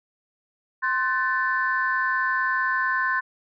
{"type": "chord", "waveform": "sine", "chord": "F# diminished", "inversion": "second", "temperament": "equal with one note detuned", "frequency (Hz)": [1046.5, 1511.1, 1760], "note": ["C6", "F#6", "A6"], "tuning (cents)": [0, 36, 0], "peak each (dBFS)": -25, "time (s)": [0.82, 3.21], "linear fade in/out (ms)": 20, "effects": ["tanh soft clip ceiling -11 dBFS"]}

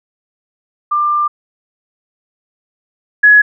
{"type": "tone pair in turn", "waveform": "sine", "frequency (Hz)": [1191, 1684.3], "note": ["D6", "G#6"], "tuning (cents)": [24, 24], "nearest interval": "tritone", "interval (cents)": 600, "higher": "second", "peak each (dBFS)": [-11, -3], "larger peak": "second", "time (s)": [[0.91, 1.28], [3.23, 3.42]], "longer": "first", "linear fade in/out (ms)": 10, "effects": []}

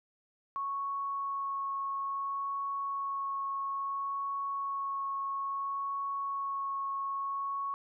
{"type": "tone with vibrato", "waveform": "sine", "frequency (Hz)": 1104, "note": "C#6", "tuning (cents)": -7, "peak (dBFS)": -32, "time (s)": [0.56, 7.74], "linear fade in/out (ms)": 0, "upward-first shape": "sine", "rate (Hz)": 0.59, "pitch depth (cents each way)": 8, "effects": []}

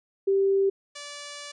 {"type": "tone pair in turn", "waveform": ["sine", "5% pulse"], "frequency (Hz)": [391.2, 579.7], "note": ["G4", "D5"], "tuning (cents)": [-4, -23], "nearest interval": "perfect fifth", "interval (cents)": 681, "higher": "second", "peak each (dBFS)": [-19, -26], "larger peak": "first", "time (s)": [[0.27, 0.7], [0.95, 1.52]], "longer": "second", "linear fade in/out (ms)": 10, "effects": ["resampled to 24000 Hz"]}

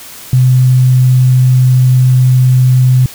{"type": "tone", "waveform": "sine", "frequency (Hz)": 127.7, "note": "C3", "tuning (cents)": -42, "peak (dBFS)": -4, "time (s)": [0.33, 3.06], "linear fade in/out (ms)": 2, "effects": ["white hiss -31 dBFS RMS until 3.14 s"]}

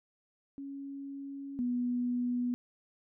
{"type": "tone pair in turn", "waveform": "sine", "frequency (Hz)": [277.2, 245.1], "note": ["C#4", "B3"], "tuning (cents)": [0, -13], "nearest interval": "major second", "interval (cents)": 213, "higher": "first", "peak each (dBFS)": [-39, -29], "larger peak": "second", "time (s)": [[0.58, 1.59], [1.59, 2.54]], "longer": "first", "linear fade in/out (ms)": 0, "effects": []}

